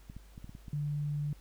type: clicks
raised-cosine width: 5 ms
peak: -33 dBFS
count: 7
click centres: 0.099 / 0.166 / 0.379 / 0.444 / 0.494 / 0.551 / 0.682 s
type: tone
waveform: sine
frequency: 146.83 Hz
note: D3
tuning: in tune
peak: -31 dBFS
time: 0.73-1.33 s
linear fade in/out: 2 ms
effects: added 50 Hz sine -53 dBFS peak until 1.4 s + pink hiss -63 dBFS RMS until 1.4 s